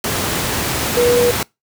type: tone in noise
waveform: sine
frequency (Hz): 483.9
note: B4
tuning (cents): -35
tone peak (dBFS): -11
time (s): 0.97-1.31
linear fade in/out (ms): 2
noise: pink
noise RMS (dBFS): -19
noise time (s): 0.04-1.43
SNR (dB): +5
effects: noise-tail reverb RT60 0.2 s tail -24 dB re dry + high-pass 80 Hz 12 dB/octave